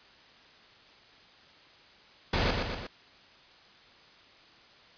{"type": "noise with echo", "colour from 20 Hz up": "pink", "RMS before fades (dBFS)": -27, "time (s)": [2.33, 2.51], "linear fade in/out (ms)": 5, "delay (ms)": 120, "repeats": 3, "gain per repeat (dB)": -4, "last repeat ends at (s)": 2.87, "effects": ["white hiss -56 dBFS RMS until 4.97 s", "resampled to 11025 Hz"]}